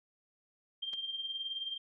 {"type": "tone with tremolo", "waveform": "sine", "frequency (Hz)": 3176, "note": "G7", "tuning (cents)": 22, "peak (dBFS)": -33, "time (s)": [0.82, 1.78], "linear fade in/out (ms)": 10, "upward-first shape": "triangle", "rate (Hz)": 19, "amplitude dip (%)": 70}
{"type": "clicks", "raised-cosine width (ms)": 0.2, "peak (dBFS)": -34, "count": 2, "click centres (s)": [0.932, 0.937]}
{"effects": []}